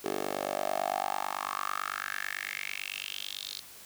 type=tone with high-pass filter sweep; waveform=10% pulse; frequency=49 Hz; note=G1; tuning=in tune; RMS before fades=-35 dBFS; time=0.04-3.6 s; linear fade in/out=10 ms; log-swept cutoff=410 to 4100 Hz; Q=4.9; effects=white hiss -50 dBFS RMS until 3.85 s